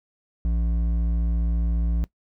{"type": "tone with hard clipping", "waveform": "sine", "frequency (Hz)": 57.3, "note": "A#1", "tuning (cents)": -29, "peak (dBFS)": -22, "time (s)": [0.45, 2.04], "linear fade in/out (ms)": 0, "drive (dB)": 8, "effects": ["noise-tail reverb RT60 0.1 s tail -20 dB re dry"]}